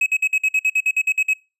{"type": "tone bursts", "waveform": "triangle", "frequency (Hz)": 2556, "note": "D#7", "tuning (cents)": 46, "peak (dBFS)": -13, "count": 13, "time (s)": [0.01, 1.335], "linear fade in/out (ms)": 5, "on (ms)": 53, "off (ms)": 53, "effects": ["noise-tail reverb RT60 0.3 s tail -25 dB re dry", "resampled to 32000 Hz"]}